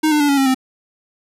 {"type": "tone with pitch steps", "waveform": "square", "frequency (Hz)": [311.1, 300.3, 289.9, 279.9, 270.2, 260.8], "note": ["D#4", "D4", "D4", "C#4", "C#4", "C4"], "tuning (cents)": [0, 39, -22, 17, -44, -5], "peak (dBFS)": -13, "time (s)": [0.03, 0.546], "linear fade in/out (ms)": 10, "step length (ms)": 86, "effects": ["resampled to 32000 Hz", "8-bit"]}